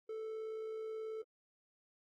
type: tone with amplitude modulation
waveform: triangle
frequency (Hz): 440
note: A4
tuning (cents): 0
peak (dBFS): -37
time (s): 0.09-1.22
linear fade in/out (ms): 5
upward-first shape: sine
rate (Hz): 58.6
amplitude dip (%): 30
effects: AAC 48 kbps